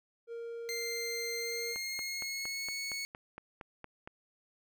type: tone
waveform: triangle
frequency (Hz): 465.6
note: A#4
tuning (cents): -2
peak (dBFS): -37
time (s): 0.27-1.76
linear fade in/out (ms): 50
type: tone with pitch glide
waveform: 20% pulse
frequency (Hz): 2093 to 2209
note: C7 to C#7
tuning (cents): 0 to -7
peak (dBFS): -31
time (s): 0.69-3.05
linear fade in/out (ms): 0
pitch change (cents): +93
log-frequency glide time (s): 1.38-2.71
type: click train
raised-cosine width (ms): 0.5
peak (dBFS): -29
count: 11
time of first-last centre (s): 1.76-4.075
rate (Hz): 4.32
effects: none